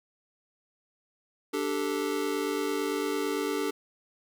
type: chord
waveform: square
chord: D suspended fourth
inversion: none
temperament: just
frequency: 293.7 / 391.6 / 440.5 Hz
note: D4 / G4 / A4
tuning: 0 / -2 / +2 cents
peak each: -33 dBFS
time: 1.53-3.71 s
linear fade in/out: 10 ms
effects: none